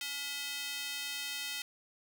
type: tone with high-pass filter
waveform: square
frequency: 284.6 Hz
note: C#4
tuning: 46 cents sharp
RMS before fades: -39 dBFS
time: 0.01-1.62 s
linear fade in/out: 2 ms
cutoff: 2800 Hz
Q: 1.5
effects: none